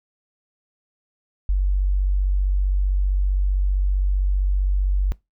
sine tone, 47.69 Hz, G1, 47 cents flat, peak -16 dBFS, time 1.49-5.12 s, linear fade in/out 0 ms, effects noise-tail reverb RT60 0.2 s tail -22 dB re dry

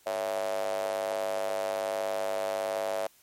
square tone with high-pass filter, 50.6 Hz, G#1, 44 cents flat, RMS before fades -31 dBFS, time 0.06-3.07 s, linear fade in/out 5 ms, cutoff 610 Hz, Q 8.6, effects white hiss -61 dBFS RMS until 3.22 s + MP3 64 kbps

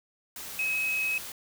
sine tone in noise, 2555 Hz, D#7, 45 cents sharp, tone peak -26 dBFS, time 0.59-1.18 s, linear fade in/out 2 ms, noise white, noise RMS -40 dBFS, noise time 0.36-1.32 s, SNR +11 dB, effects none

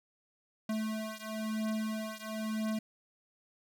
square beating tone pair, 217.5 / 218.5 Hz, A3 / A3, -20 / -12 cents, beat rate 1 Hz, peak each -37 / -38 dBFS, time 0.69-2.79 s, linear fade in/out 5 ms, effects none

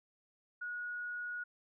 sine tone, 1453 Hz, F#6, 32 cents flat, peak -38 dBFS, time 0.61-1.44 s, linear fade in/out 10 ms, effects none

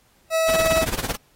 40% pulse tone, 648 Hz, E5, 30 cents flat, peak -17 dBFS, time 0.3-0.86 s, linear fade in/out 50 ms
pink noise with tremolo, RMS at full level -24 dBFS, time 0.48-1.16 s, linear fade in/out 10 ms, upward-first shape sine, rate 18 Hz, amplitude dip 90%
effects pink hiss -60 dBFS RMS until 1.35 s + AAC 48 kbps

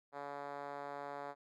5% pulse tone with band-pass filter, 142.5 Hz, C#3, 48 cents sharp, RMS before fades -45 dBFS, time 0.12-1.35 s, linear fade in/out 50 ms, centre 680 Hz, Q 1.3, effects none

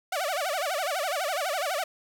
sawtooth tone with vibrato, 659.3 Hz, E5, in tune, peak -23 dBFS, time 0.12-1.84 s, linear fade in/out 5 ms, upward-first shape sine, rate 12 Hz, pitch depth 270 cents each way, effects none

